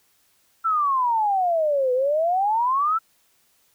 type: exponential two-way sweep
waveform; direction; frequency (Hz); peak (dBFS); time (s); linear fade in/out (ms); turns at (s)
sine; down then up; 1354 to 493.9 to 1354; -18; 0.64-2.99; 20; 1.93
effects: white hiss -63 dBFS RMS until 3.74 s